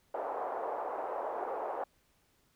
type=band-pass noise; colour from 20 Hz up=white; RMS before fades=-37 dBFS; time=0.14-1.84 s; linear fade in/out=5 ms; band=450 to 890 Hz; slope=24 dB/octave; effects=pink hiss -71 dBFS RMS until 2.55 s